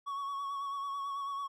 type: tone with vibrato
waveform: triangle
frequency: 1115 Hz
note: C#6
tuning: 10 cents sharp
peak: -33 dBFS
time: 0.06-1.48 s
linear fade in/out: 20 ms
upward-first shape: sine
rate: 9.1 Hz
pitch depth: 29 cents each way
effects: none